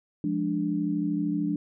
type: chord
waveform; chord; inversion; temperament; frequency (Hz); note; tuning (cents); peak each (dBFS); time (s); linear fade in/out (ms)
sine; D diminished; first; equal; 174.61 / 207.7 / 293.7; F3 / Ab3 / D4; 0 / 0 / 0; -30 / -31 / -27; 0.24-1.56; 2
effects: none